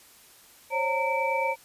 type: tone cluster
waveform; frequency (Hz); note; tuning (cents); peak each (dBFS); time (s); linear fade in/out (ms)
sine; 532 / 561 / 915 / 2314; C5 / C#5 / A#5 / D7; +29 / +21 / -32 / -26; -29 / -34 / -27 / -30; 0.7-1.56; 50
effects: white hiss -54 dBFS RMS until 1.64 s + resampled to 32000 Hz